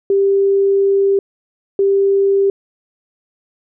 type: tone pair in turn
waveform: sine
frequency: 394.3 / 394.3 Hz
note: G4 / G4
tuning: +10 / +10 cents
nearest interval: unison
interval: 0 cents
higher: neither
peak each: -10 dBFS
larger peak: neither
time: 0.1-1.19 / 1.79-2.5 s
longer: first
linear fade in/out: 2 ms
effects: none